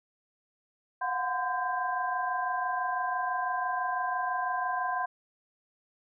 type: tone cluster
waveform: sine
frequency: 709 / 735 / 1021 / 1584 Hz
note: F5 / F#5 / C6 / G6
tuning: +26 / -12 / -43 / +18 cents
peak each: -38 / -33 / -31 / -35 dBFS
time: 1.01-5.06 s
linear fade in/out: 10 ms
effects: none